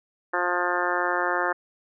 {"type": "harmonic tone", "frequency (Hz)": 177.3, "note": "F3", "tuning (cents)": 26, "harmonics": [2, 3, 4, 5, 6, 7, 8, 9, 10], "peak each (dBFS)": [-31, -31, -31, -31, -31, -31, -31, -31, -31], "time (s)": [0.33, 1.53], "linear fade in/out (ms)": 10, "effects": []}